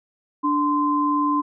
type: tone pair together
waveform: sine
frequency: 293.7 / 1035.8 Hz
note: D4 / C6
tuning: 0 / -18 cents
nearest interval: octave + minor seventh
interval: 2182 cents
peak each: -21 / -20 dBFS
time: 0.43-1.42 s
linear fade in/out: 20 ms
effects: none